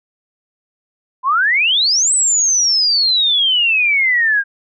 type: exponential two-way sweep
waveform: sine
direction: up then down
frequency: 987.8 to 8160 to 1588 Hz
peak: -11 dBFS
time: 1.23-4.44 s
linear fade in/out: 50 ms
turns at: 2.13 s
effects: none

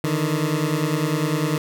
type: beating tone pair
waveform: 20% pulse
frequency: 148.9 / 158.9 Hz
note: D3 / D#3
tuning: +24 / +37 cents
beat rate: 10 Hz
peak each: -18 dBFS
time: 0.04-1.58 s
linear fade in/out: 2 ms
effects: none

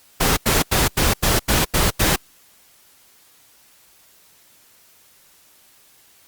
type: noise bursts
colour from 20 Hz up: pink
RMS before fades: -17 dBFS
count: 8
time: 0.2-2.162 s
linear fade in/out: 10 ms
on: 170 ms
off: 86 ms
effects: white hiss -53 dBFS RMS until 6.27 s + Opus 48 kbps

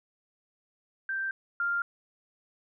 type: tone pair in turn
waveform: sine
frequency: 1568 / 1396.9 Hz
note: G6 / F6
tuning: 0 / 0 cents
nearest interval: major second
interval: 200 cents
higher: first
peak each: -29 / -26 dBFS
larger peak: second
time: 1.09-1.31 / 1.6-1.82 s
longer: neither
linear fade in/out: 2 ms
effects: none

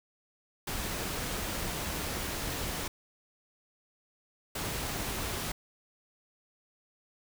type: noise bursts at uneven times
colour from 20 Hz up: pink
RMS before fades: -35 dBFS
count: 2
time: 0.67-2.88 / 4.55-5.52 s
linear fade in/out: 5 ms
effects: none

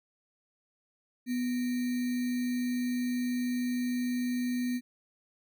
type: tone with sample-and-hold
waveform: sine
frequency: 246.9 Hz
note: B3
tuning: in tune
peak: -28 dBFS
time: 1.26-4.81 s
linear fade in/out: 50 ms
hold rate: 2100 Hz
effects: none

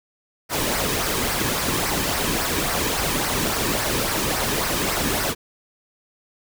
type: noise with flanger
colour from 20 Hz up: pink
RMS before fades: -23 dBFS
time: 0.49-5.35 s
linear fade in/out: 50 ms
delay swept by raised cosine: 0.28 to 1.48 ms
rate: 3.6 Hz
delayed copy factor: -0.5
effects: none

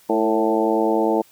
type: harmonic tone with a mistuned harmonic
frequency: 110 Hz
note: A2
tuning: in tune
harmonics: 2 / 3 / 4 / 5 / 6 / 7 / 8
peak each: -26 / -21 / -22 / -25 / -26 / -27 / -25 dBFS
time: 0.09-1.22 s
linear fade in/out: 10 ms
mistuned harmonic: 4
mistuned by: +32 cents
effects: white hiss -53 dBFS RMS until 1.31 s + high-pass 60 Hz 12 dB/octave

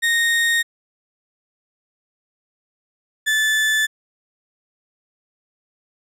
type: tone pair in turn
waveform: 35% pulse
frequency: 1855 / 1745.9 Hz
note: A#6 / A6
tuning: -9 / -14 cents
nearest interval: minor second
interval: 105 cents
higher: first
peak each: -14 dBFS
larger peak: neither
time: 0.02-0.63 / 3.26-3.87 s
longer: neither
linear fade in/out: 20 ms
effects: low-pass 12000 Hz 12 dB/octave

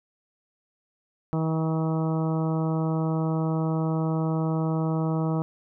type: harmonic tone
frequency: 160 Hz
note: D#3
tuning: 49 cents sharp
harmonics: 1 / 2 / 3 / 4 / 5 / 6 / 7 / 8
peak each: -24 / -30 / -34 / -36 / -38 / -40 / -41 / -42 dBFS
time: 1.33-5.42 s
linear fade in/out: 0 ms
effects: none

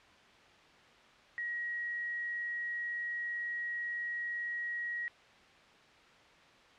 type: tone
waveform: sine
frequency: 1901 Hz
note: A#6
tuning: 33 cents sharp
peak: -34 dBFS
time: 1.38-5.08 s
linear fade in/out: 0 ms
effects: white hiss -59 dBFS RMS until 6.78 s + low-pass 3000 Hz 12 dB/octave

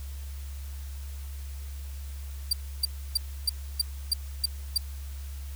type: tone bursts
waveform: sawtooth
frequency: 4700 Hz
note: D8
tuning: 1 cent sharp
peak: -18 dBFS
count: 8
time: 2.51-4.778 s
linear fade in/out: 5 ms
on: 21 ms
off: 300 ms
effects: added 69 Hz sine -35 dBFS peak until 5.55 s + white hiss -51 dBFS RMS until 5.55 s

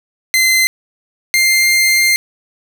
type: tone pair in turn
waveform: sawtooth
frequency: 2066 / 2101 Hz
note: C7 / C7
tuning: -22 / +7 cents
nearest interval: unison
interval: 29 cents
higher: second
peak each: -6 dBFS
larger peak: neither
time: 0.34-0.67 / 1.34-2.16 s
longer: second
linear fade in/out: 0 ms
effects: 7-bit

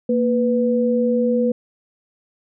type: tone pair together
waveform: sine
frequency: 232.3 / 494.1 Hz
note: A#3 / B4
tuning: -6 / +1 cents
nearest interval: octave + minor second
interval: 1307 cents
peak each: -18 dBFS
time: 0.09-1.52 s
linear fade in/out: 5 ms
effects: none

